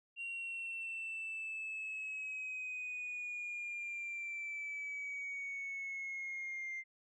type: linear sweep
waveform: sine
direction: down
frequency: 2762 to 2093 Hz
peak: -38 dBFS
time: 0.16-6.84 s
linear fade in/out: 50 ms
effects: tanh soft clip ceiling -37 dBFS